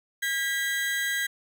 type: tone pair together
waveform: 35% pulse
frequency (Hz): 1620 / 1955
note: G#6 / B6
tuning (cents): -43 / -18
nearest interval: minor third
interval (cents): 325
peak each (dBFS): -27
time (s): 0.22-1.27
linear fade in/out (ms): 10
effects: none